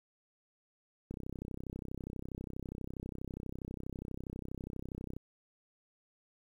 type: click train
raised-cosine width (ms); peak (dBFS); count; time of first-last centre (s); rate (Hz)
3; -28; 132; 1.11-5.166; 32.3
effects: 10-bit